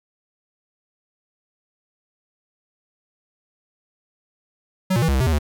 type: tone with pitch steps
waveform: square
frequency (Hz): 187.3 / 118.2 / 162.3 / 68.6 / 65.4 / 129.7 / 80.9 / 73.8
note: F#3 / A#2 / E3 / C#2 / C2 / C3 / E2 / D2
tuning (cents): +21 / +24 / -27 / -17 / 0 / -15 / -32 / +9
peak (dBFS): -17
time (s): 4.9-5.388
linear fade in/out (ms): 10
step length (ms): 61
effects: none